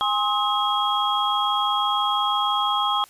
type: tone cluster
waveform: sine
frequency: 823 / 1057 / 1271 / 3283 Hz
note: G#5 / C6 / D#6 / G#7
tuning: -16 / +17 / +36 / -21 cents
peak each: -25 dBFS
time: 0.01-3.04 s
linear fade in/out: 0 ms
effects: white hiss -51 dBFS RMS until 3.09 s + resampled to 32000 Hz